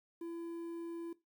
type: tone with quantisation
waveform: triangle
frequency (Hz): 336.8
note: E4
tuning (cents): +37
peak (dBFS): -38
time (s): 0.21-1.13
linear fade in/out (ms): 5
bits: 11
effects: noise-tail reverb RT60 0.2 s tail -17 dB re dry